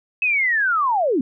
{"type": "linear sweep", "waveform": "sine", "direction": "down", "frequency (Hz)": [2597, 231.1], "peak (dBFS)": -16, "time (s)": [0.22, 1.21], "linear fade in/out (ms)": 2, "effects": []}